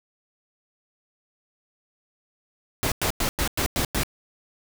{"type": "noise bursts", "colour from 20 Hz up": "pink", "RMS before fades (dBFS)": -24, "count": 7, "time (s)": [2.83, 4.034], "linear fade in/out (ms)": 0, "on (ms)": 88, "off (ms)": 98, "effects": []}